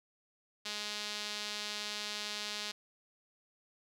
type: tone with band-pass filter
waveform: sawtooth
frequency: 209 Hz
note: G#3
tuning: 11 cents sharp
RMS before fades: -40 dBFS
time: 0.65-2.72 s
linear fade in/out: 10 ms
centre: 4200 Hz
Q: 1.7
effects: none